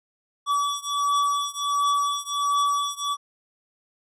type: beating tone pair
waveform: square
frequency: 1145 / 1146.4 Hz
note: D6 / D6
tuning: -44 / -42 cents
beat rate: 1.4 Hz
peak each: -25 / -26 dBFS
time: 0.46-3.17 s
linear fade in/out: 50 ms
effects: low-pass 9000 Hz 12 dB/octave